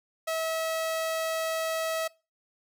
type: tone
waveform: sawtooth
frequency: 646 Hz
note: E5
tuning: 35 cents flat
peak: -24 dBFS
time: 0.27-2.08 s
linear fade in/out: 10 ms
effects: noise-tail reverb RT60 0.3 s tail -23 dB re dry